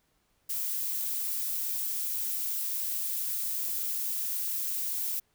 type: noise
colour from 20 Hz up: violet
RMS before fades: -32 dBFS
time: 0.49-5.2 s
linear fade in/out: 10 ms
effects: pink hiss -72 dBFS RMS until 5.34 s